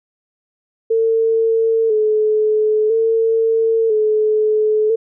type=tone with vibrato; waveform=sine; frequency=440 Hz; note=A4; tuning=in tune; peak=-12 dBFS; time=0.9-4.96 s; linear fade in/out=10 ms; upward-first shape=square; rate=0.5 Hz; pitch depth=42 cents each way; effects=none